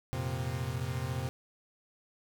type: chord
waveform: 40% pulse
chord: F suspended fourth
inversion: none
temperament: equal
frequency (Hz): 87.31 / 116.54 / 130.81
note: F2 / Bb2 / C3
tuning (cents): 0 / 0 / 0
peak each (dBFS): -38 / -37 / -34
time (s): 0.13-1.29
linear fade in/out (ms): 0
effects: none